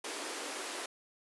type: high-pass noise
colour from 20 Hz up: pink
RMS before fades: -40 dBFS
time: 0.04-0.86 s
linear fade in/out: 5 ms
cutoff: 280 Hz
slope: 48 dB/octave
effects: resampled to 24000 Hz